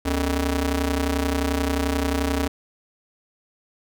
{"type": "ring-modulated tone", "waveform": "sawtooth", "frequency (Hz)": 174.61, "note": "F3", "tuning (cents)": 0, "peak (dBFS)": -14, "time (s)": [0.05, 2.48], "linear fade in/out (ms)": 10, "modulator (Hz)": 103, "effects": []}